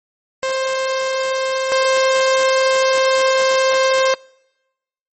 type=tone pair in turn; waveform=sawtooth; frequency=527 / 527 Hz; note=C5 / C5; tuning=+12 / +12 cents; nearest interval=unison; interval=0 cents; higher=neither; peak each=-14 / -9 dBFS; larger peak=second; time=0.43-1.72 / 1.72-4.14 s; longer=second; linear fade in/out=0 ms; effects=noise-tail reverb RT60 1.0 s tail -26 dB re dry + MP3 32 kbps